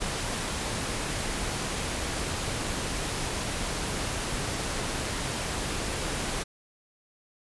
pink noise, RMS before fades -31 dBFS, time 0-6.44 s, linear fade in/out 20 ms, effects resampled to 24000 Hz

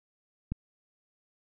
click, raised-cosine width 5 ms, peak -19 dBFS, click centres 0.52 s, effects none

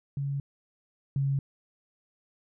sine tone pair in turn, 139.8 / 137.88 Hz, C#3 / C#3, +15 / -9 cents, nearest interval unison, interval 24 cents, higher first, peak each -28 / -24 dBFS, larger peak second, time 0.17-0.4 / 1.16-1.39 s, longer neither, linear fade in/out 2 ms, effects none

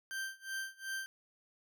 40% pulse tone with tremolo, 1568 Hz, G6, in tune, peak -35 dBFS, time 0.11-1.06 s, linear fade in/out 0 ms, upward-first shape sine, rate 2.7 Hz, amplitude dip 95%, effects none

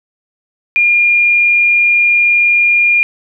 sine tone, 2413 Hz, D7, 46 cents sharp, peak -7 dBFS, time 0.76-3.03 s, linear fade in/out 0 ms, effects none

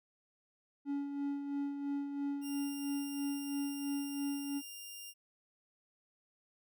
triangle tone with tremolo, 282.6 Hz, C#4, 34 cents sharp, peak -31 dBFS, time 0.85-4.62 s, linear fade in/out 50 ms, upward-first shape sine, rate 3 Hz, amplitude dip 50%
10% pulse tone, 2800 Hz, F7, 4 cents sharp, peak -37 dBFS, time 2.41-5.14 s, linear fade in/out 50 ms
effects none

